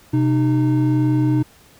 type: tone pair together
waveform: triangle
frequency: 128.1 / 306.1 Hz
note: C3 / D#4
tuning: -36 / -28 cents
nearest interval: octave + minor third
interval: 1508 cents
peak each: -15 dBFS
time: 0.13-1.43 s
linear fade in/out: 10 ms
effects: pink hiss -50 dBFS RMS until 1.79 s

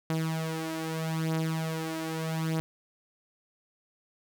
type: beating tone pair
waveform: sawtooth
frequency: 160.2 / 161 Hz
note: E3 / E3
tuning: -49 / -41 cents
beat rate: 0.8 Hz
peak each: -30 / -27 dBFS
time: 0.1-2.6 s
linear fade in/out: 0 ms
effects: none

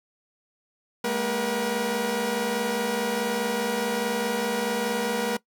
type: tone cluster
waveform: sawtooth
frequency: 204.8 / 229.6 / 480.5 / 756 Hz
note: G#3 / A#3 / B4 / F#5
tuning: -24 / -26 / -48 / +37 cents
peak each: -28 / -27 / -23 / -32 dBFS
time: 1.04-5.37 s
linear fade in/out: 5 ms
effects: noise-tail reverb RT60 0.1 s tail -20 dB re dry

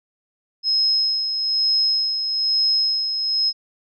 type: tone with tremolo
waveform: sine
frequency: 5140 Hz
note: E8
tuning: 45 cents flat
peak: -15 dBFS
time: 0.63-3.53 s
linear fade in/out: 50 ms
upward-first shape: sine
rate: 1.1 Hz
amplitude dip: 50%
effects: none

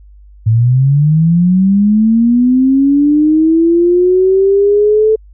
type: linear sweep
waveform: sine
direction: up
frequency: 107.8 to 440 Hz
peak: -6 dBFS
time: 0.46-5.16 s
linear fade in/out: 10 ms
effects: added 50 Hz sine -36 dBFS peak until 5.33 s

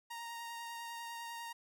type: tone with vibrato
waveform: sawtooth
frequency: 932.3 Hz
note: A#5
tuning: in tune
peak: -39 dBFS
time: 0.1-1.53 s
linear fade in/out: 10 ms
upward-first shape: triangle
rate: 10 Hz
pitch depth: 16 cents each way
effects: none

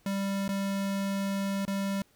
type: tone with dropouts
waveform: square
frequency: 196.8 Hz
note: G3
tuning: 7 cents sharp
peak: -29 dBFS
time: 0.06-2.02 s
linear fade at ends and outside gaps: 2 ms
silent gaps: 0.48-0.49 / 1.652-1.678 s
effects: pink hiss -65 dBFS RMS until 2.15 s

